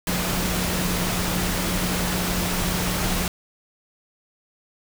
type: tone in noise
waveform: sine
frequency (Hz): 180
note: F#3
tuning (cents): -47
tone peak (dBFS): -27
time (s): 0.07-3.28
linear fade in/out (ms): 2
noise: pink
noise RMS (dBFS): -25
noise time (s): 0.07-3.28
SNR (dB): -5
effects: none